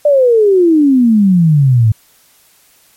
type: exponential sweep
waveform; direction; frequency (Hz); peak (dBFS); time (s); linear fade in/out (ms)
sine; down; 602 to 106; -5; 0.05-1.92; 5
effects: white hiss -49 dBFS RMS until 2.96 s + MP3 64 kbps